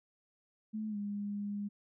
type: tone with pitch glide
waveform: sine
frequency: 216.1 to 204.1 Hz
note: A3 to G#3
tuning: -31 to -30 cents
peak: -35 dBFS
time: 0.73-1.69 s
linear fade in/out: 20 ms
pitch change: -99 cents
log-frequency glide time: 0.89-0.97 s
effects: none